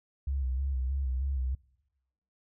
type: tone with vibrato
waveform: sine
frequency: 66.2 Hz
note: C2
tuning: 21 cents sharp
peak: -28 dBFS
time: 0.27-1.55 s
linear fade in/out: 5 ms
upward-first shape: square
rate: 3.2 Hz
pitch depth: 59 cents each way
effects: noise-tail reverb RT60 0.9 s tail -22 dB re dry